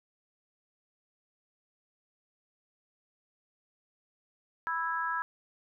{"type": "chord", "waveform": "sine", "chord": "E major", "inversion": "second", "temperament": "just", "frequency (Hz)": [988.9, 1318.5, 1648.1], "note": ["B5", "E6", "G#6"], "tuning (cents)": [2, 0, -14], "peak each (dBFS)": -34, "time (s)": [4.67, 5.22], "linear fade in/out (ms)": 0, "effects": []}